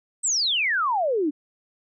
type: exponential sweep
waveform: sine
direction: down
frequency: 8372 to 277.2 Hz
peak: -20 dBFS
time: 0.23-1.31 s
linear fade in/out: 20 ms
effects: none